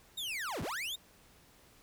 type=linear two-way sweep; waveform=40% pulse; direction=down then up; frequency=3800 to 52 to 3800 Hz; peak=-35 dBFS; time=0.17-0.96 s; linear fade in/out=10 ms; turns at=0.62 s; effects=pink hiss -62 dBFS RMS until 1.82 s